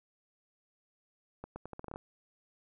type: accelerating click train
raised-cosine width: 1 ms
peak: -28 dBFS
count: 10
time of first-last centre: 1.44-1.959 s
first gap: 120 ms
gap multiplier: 0.8
effects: none